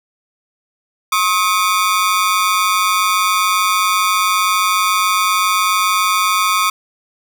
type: ring-modulated tone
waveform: sawtooth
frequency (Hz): 1174.7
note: D6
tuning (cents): 0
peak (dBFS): -6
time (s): 1.12-6.7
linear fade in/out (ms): 5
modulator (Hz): 96.3
effects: none